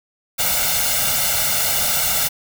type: noise with comb filter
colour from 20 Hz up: white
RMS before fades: -19 dBFS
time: 0.38-2.29 s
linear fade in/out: 20 ms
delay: 1.4 ms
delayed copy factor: +1
effects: none